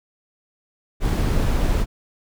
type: noise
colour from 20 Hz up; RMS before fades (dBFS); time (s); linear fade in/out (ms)
brown; -19; 1-1.86; 50
effects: none